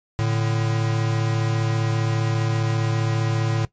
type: tone pair together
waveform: square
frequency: 111.99 / 147 Hz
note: A2 / D3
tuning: +31 / +2 cents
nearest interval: perfect fourth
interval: 471 cents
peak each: -22 / -26 dBFS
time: 0.19-3.65 s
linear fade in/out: 0 ms
effects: noise-tail reverb RT60 0.1 s tail -17 dB re dry + resampled to 16000 Hz